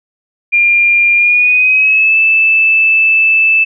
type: tone with pitch glide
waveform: sine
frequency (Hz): 2400 to 2632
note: D7 to E7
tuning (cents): +37 to -3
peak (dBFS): -6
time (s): 0.52-3.65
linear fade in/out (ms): 20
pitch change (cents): +160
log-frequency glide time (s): 1.16-2.17
effects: none